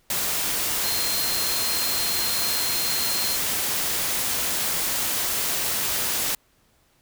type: tone in noise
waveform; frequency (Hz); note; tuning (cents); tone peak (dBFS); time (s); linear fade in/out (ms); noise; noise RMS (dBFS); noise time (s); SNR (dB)
sine; 4186; C8; 0; -28; 0.84-3.36; 2; white; -25; 0.1-6.35; -6
effects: pink hiss -63 dBFS RMS until 7.01 s